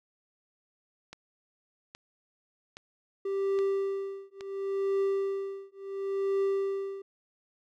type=click train; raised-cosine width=0.2 ms; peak=-26 dBFS; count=5; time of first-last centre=1.13-4.409 s; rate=1.22 Hz
type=tone with tremolo; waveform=triangle; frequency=392 Hz; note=G4; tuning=in tune; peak=-22 dBFS; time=3.25-7.02 s; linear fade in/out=5 ms; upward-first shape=triangle; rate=0.71 Hz; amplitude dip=100%
effects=none